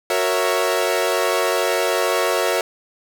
sawtooth chord, F# dominant seventh, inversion none, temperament equal with one note detuned, 370 / 463.5 / 554.4 / 659.3 Hz, F#4 / A#4 / C#5 / E5, 0 / -10 / 0 / 0 cents, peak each -20 / -19 / -19 / -19 dBFS, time 0.1-2.61 s, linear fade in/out 2 ms, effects none

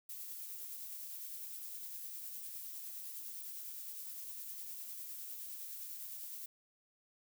violet noise with tremolo, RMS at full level -45 dBFS, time 0.09-6.46 s, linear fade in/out 5 ms, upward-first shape triangle, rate 9.8 Hz, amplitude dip 30%, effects none

